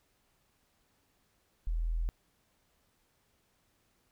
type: tone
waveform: sine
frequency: 41.2 Hz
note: E1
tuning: in tune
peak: -29 dBFS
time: 1.67-2.09 s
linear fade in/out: 0 ms
effects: pink hiss -73 dBFS RMS until 4.11 s